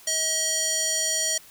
square tone with band-pass filter, 637 Hz, D#5, 41 cents sharp, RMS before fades -25 dBFS, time 0.07-1.38 s, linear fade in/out 5 ms, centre 6600 Hz, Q 2.4, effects white hiss -50 dBFS RMS until 1.5 s

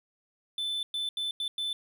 triangle tone bursts at uneven times, 3520 Hz, A7, in tune, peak -28 dBFS, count 5, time 0.58-0.83 / 0.94-1.09 / 1.17-1.31 / 1.4-1.48 / 1.58-1.73 s, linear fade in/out 2 ms, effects none

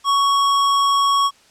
sine tone with sample-and-hold, 1117 Hz, C#6, 13 cents sharp, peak -13 dBFS, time 0.04-1.31 s, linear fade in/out 50 ms, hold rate 4410 Hz, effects white hiss -52 dBFS RMS until 1.5 s + low-pass 7000 Hz 12 dB/octave

